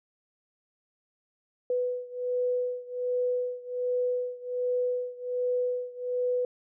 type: beating tone pair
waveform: sine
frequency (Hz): 495.5 / 496.8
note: B4 / B4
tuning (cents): +6 / +10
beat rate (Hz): 1.3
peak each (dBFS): -29 / -31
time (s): 1.7-6.45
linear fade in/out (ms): 2
effects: none